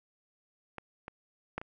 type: clicks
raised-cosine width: 0.5 ms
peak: -25 / -26 / -19 / -27 dBFS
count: 4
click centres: 0.783 / 1.081 / 1.58 / 1.615 s
effects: none